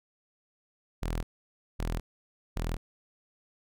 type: tone bursts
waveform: sawtooth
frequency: 41.2 Hz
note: E1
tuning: in tune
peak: -26 dBFS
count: 3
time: 1.02-2.77 s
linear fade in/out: 10 ms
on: 210 ms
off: 560 ms
effects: none